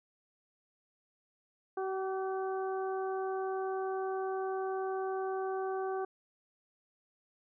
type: harmonic tone with a mistuned harmonic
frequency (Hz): 380.8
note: F#4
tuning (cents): +50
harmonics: 1 / 2 / 3 / 4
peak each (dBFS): -34 / -38 / -44 / -48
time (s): 1.77-6.05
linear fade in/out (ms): 5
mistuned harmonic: 3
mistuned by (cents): +16
effects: none